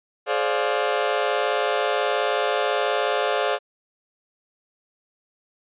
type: chord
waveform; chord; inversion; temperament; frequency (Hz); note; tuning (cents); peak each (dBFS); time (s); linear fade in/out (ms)
sawtooth; D half-diminished seventh; second; just; 422.9 / 528.6 / 587.3 / 704.8; Ab4 / C5 / D5 / F5; +31 / +18 / 0 / +16; -22; 0.26-3.59; 50
effects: resampled to 8000 Hz